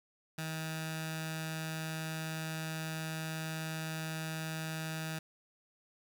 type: tone with notch filter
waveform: 15% pulse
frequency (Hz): 159.3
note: D#3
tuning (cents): +41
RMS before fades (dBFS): -39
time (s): 0.38-5.19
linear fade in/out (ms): 5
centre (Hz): 410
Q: 0.51
effects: none